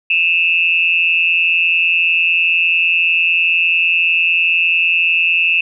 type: tone with amplitude modulation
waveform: sine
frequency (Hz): 2637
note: E7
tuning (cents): 0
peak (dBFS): -7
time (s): 0.1-5.61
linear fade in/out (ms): 5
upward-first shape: sine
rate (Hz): 171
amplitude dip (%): 85
effects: none